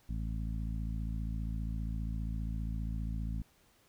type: harmonic tone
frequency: 55 Hz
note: A1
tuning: in tune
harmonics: 1 / 2 / 3 / 4 / 5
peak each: -35 / -41 / -43 / -45 / -52 dBFS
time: 0.09-3.42 s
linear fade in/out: 5 ms
effects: pink hiss -67 dBFS RMS until 3.88 s